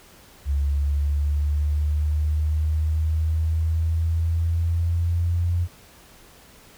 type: linear sweep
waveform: sine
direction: up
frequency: 70.1 to 87.31 Hz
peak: -19 dBFS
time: 0.45-5.68 s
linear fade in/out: 50 ms
effects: pink hiss -50 dBFS RMS until 6.77 s